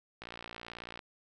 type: click train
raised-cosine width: 0.3 ms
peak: -27 dBFS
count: 46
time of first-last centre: 0.22-0.992 s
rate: 58.3 Hz
effects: none